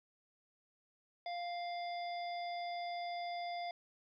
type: harmonic tone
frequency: 698.5 Hz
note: F5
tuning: in tune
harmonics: 1 / 3 / 5 / 7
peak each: -39 / -49 / -53 / -53 dBFS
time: 1.26-3.71 s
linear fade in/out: 2 ms
effects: 13-bit